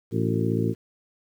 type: harmonic tone with a mistuned harmonic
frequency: 56.3 Hz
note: A1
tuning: 40 cents sharp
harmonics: 2 / 3 / 4 / 5 / 6 / 7 / 8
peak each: -26 / -28 / -29 / -30 / -31 / -31 / -32 dBFS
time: 0.11-0.75 s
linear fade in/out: 50 ms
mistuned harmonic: 7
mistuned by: -77 cents
effects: 9-bit